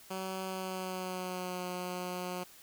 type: tone with pitch glide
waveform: 10% pulse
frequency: 188.9 to 180.58 Hz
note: F#3 to F#3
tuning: +36 to -42 cents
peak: -28 dBFS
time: 0.1-2.44 s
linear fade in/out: 10 ms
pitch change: -78 cents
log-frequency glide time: 0.44-1.66 s
effects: white hiss -56 dBFS RMS until 2.62 s